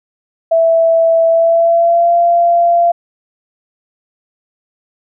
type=tone with pitch glide; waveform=sine; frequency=659.3 to 687.7 Hz; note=E5 to F5; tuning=0 to -27 cents; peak=-7 dBFS; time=0.51-2.92 s; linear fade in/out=10 ms; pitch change=+73 cents; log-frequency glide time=1.28-2.13 s; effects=none